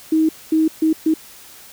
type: tone bursts at uneven times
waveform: sine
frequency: 316.7 Hz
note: D#4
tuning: 31 cents sharp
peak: -12 dBFS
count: 4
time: 0.12-0.29 / 0.52-0.68 / 0.82-0.93 / 1.06-1.14 s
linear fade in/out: 5 ms
effects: white hiss -42 dBFS RMS until 1.72 s